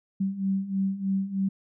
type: beating tone pair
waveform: sine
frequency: 191.6 / 194.8 Hz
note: G3 / G3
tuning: -39 / -11 cents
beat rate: 3.2 Hz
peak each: -30 / -26 dBFS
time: 0.2-1.49 s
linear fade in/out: 10 ms
effects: none